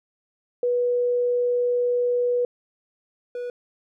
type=tone pair in turn; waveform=sine / triangle; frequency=488.3 / 488.3 Hz; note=B4 / B4; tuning=-20 / -20 cents; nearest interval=unison; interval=0 cents; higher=neither; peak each=-19 / -26 dBFS; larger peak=first; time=0.63-2.45 / 3.35-3.5 s; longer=first; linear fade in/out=2 ms; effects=none